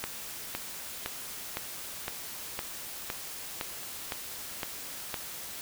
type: click train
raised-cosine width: 0.3 ms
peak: -16 dBFS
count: 11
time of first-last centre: 0.04-5.142 s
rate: 1.96 Hz
effects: white hiss -41 dBFS RMS until 5.61 s